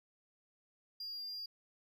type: tone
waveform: triangle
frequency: 4801 Hz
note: D8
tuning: 37 cents sharp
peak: -40 dBFS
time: 1-1.46 s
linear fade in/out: 5 ms
effects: none